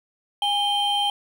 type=tone pair together; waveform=triangle; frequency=819 / 3137 Hz; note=G#5 / G7; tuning=-24 / +1 cents; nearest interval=octave + major seventh; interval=2325 cents; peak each=-21 dBFS; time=0.42-1.1 s; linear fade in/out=2 ms; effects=none